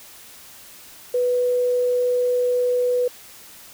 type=tone; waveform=sine; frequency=493.9 Hz; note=B4; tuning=in tune; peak=-17 dBFS; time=1.14-3.08 s; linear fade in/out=5 ms; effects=white hiss -44 dBFS RMS until 3.73 s

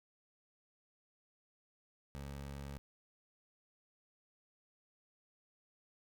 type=tone; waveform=20% pulse; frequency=69.8 Hz; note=C#2; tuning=13 cents sharp; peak=-39 dBFS; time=2.15-2.78 s; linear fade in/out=0 ms; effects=none

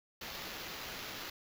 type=noise with sample-and-hold; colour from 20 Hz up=violet; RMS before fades=-44 dBFS; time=0.21-1.3 s; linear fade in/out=5 ms; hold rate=8820 Hz; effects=none

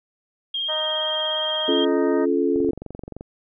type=tone with vibrato; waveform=sine; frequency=3213 Hz; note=G7; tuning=42 cents sharp; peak=-23 dBFS; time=0.54-1.85 s; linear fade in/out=5 ms; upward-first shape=sine; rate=17 Hz; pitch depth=23 cents each way
type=harmonic tone; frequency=310.6 Hz; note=D#4; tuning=3 cents flat; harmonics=2 / 3 / 4 / 5 / 6; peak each=-27 / -33 / -35 / -40 / -39 dBFS; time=0.68-2.26 s; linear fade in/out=20 ms
type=chord; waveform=sine; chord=Db augmented; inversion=none; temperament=just; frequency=277.2 / 346.5 / 433.1 Hz; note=Db4 / F4 / A4; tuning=0 / -14 / -27 cents; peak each=-22 dBFS; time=1.68-2.71 s; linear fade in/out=5 ms
type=click train; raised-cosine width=2 ms; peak=-21 dBFS; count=16; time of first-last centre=2.56-3.209 s; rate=23.1 Hz
effects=none

